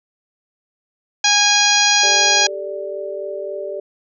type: harmonic tone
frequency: 822 Hz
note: G#5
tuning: 18 cents flat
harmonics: 1 / 2 / 3 / 4 / 5 / 6 / 7 / 8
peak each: -20 / -20 / -20 / -20 / -20 / -20 / -20 / -20 dBFS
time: 1.24-2.47 s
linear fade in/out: 5 ms
type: chord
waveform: sine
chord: G suspended second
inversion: none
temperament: equal with one note detuned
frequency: 392 / 435.7 / 587.3 Hz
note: G4 / A4 / D5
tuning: 0 / -17 / 0 cents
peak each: -28 / -32 / -26 dBFS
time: 2.03-3.8 s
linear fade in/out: 5 ms
effects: none